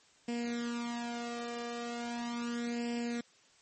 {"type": "tone with flanger", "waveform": "sawtooth", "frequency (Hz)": 237.3, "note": "A#3", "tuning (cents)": 31, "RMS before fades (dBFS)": -37, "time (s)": [0.28, 3.21], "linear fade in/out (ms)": 5, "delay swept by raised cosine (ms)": [0.39, 1.69], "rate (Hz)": 0.38, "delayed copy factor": 0.75, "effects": ["white hiss -64 dBFS RMS until 3.61 s", "MP3 32 kbps"]}